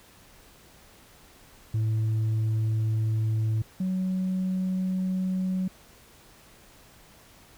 sine tone pair in turn, 110 / 186.34 Hz, A2 / F#3, 0 / +13 cents, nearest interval major sixth, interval 913 cents, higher second, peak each -20 / -23 dBFS, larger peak first, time 1.74-3.62 / 3.8-5.68 s, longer neither, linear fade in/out 5 ms, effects tanh soft clip ceiling -22 dBFS + pink hiss -54 dBFS RMS until 7.57 s

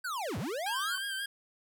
square linear two-way sweep, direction down then up, 1574 to 82.41 to 1574 Hz, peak -34 dBFS, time 0.04-0.98 s, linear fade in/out 10 ms, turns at 0.38 s
25% pulse tone with vibrato, 1587 Hz, G6, 21 cents sharp, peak -30 dBFS, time 0.66-1.26 s, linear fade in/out 5 ms, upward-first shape sine, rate 5.6 Hz, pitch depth 46 cents each way
triangle tone with exponential growth, 1107 Hz, C#6, 3 cents flat, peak -39 dBFS, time 0.74-0.98 s, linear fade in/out 0 ms, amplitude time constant 51 ms
effects none

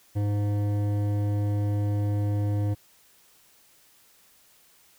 sine tone with hard clipping, 102.8 Hz, G#2, 17 cents flat, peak -25 dBFS, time 0.15-2.75 s, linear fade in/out 20 ms, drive 12 dB, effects white hiss -59 dBFS RMS until 4.98 s

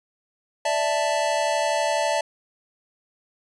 square chord, D suspended second, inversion none, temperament equal, 587.3 / 659.3 / 880 Hz, D5 / E5 / A5, 0 / 0 / 0 cents, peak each -26 dBFS, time 0.65-2.21 s, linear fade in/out 5 ms, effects resampled to 22050 Hz

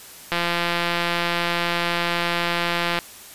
click train, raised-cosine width 0.3 ms, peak -6 dBFS, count 460, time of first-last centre 0.32-2.989 s, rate 172 Hz, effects white hiss -42 dBFS RMS until 3.34 s + resampled to 32000 Hz

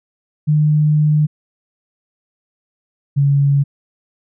sine tone pair in turn, 151.3 / 140.85 Hz, D#3 / C#3, -48 / +28 cents, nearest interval minor second, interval 124 cents, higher first, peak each -10 dBFS, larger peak neither, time 0.47-1.27 / 3.16-3.64 s, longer first, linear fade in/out 20 ms, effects none

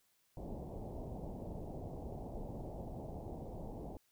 pink low-pass noise, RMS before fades -45 dBFS, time 0.37-3.97 s, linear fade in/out 2 ms, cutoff 820 Hz, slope 48 dB/octave, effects white hiss -75 dBFS RMS until 4.11 s

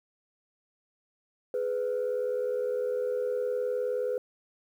sine tone pair together, 420 / 499.5 Hz, G#4 / B4, +19 / +20 cents, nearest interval minor third, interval 301 cents, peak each -31 / -27 dBFS, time 1.54-4.18 s, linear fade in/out 2 ms, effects tanh soft clip ceiling -23 dBFS + 10-bit

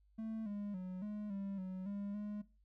triangle tone with pitch steps, 221.6 / 204.5 / 184 / 209.5 / 197.1 / 186.3 / 201.6 / 208.1 Hz, A3 / G#3 / F#3 / G#3 / G3 / F#3 / G3 / G#3, +13 / -26 / -9 / +15 / +10 / +12 / +49 / +4 cents, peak -38 dBFS, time 0.18-2.42 s, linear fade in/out 10 ms, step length 280 ms, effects noise-tail reverb RT60 0.3 s tail -18 dB re dry + added 50 Hz sine -67 dBFS peak until 2.64 s

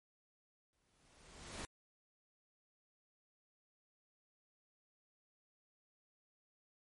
pink noise with exponential growth, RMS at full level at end -44 dBFS, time 0.73-1.65 s, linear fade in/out 0 ms, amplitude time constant 200 ms, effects MP3 48 kbps

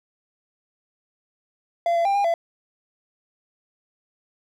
triangle tone with pitch steps, 684 / 678 / 794 / 807 / 675 Hz, F5 / E5 / G5 / G#5 / E5, -36 / +49 / +22 / -50 / +41 cents, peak -16 dBFS, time 1.86-2.34 s, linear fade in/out 2 ms, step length 96 ms, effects none

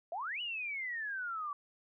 sine exponential two-way sweep, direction up then down, 635 to 2970 to 1136 Hz, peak -36 dBFS, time 0.12-1.53 s, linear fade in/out 2 ms, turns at 0.41 s, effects none

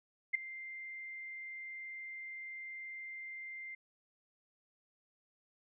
sine tone with ADSR envelope, 2093 Hz, C7, in tune, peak -25 dBFS, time 0.33-3.75 s, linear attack 19 ms, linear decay 6 ms, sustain -18 dB, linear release 6 ms, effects none

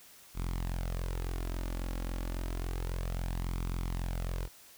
sawtooth tone with flanger, 43.65 Hz, F1, in tune, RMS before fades -35 dBFS, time 0.34-4.49 s, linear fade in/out 50 ms, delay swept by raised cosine 0.84 to 3.64 ms, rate 0.3 Hz, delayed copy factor +0.5, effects white hiss -56 dBFS RMS until 4.77 s

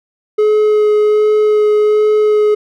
triangle tone with vibrato, 424 Hz, G#4, 36 cents sharp, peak -6 dBFS, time 0.38-2.55 s, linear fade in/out 10 ms, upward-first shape sine, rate 1.3 Hz, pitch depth 9 cents each way, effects none

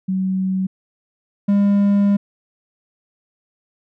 sine / triangle tone pair in turn, 188.6 / 201.5 Hz, F#3 / G3, +33 / +48 cents, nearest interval minor second, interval 115 cents, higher second, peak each -17 / -10 dBFS, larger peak second, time 0.08-0.67 / 1.48-2.17 s, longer second, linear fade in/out 10 ms, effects none

